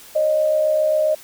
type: tone pair together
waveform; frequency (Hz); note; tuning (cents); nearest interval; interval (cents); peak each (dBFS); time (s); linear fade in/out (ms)
sine; 550 / 617.4; C#5 / D#5; -14 / -14; major second; 200; -25 / -15; 0.15-1.15; 10
effects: white hiss -43 dBFS RMS until 1.23 s